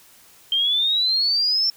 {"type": "exponential sweep", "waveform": "sine", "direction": "up", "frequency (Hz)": [3136, 5430], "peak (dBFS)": -17, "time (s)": [0.52, 1.7], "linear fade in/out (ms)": 2, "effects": ["white hiss -51 dBFS RMS until 1.76 s"]}